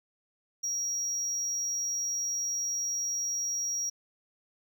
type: tone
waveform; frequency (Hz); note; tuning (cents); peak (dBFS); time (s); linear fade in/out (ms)
triangle; 5670; F8; +25; -28; 0.63-3.9; 10
effects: none